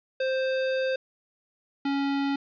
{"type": "tone pair in turn", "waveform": "square", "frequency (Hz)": [524, 278.4], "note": ["C5", "C#4"], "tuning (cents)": [2, 8], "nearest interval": "major seventh", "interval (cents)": 1094, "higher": "first", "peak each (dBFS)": -25, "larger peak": "neither", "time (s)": [[0.2, 0.96], [1.85, 2.36]], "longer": "first", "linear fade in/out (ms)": 5, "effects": ["resampled to 11025 Hz", "9-bit"]}